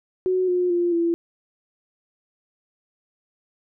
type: tone with pitch steps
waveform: sine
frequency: 370 / 359.1 / 348.4 / 338.1 Hz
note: F#4 / F4 / F4 / E4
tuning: 0 / +48 / -4 / +44 cents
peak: -18 dBFS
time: 0.26-1.14 s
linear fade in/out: 0 ms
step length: 220 ms
effects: none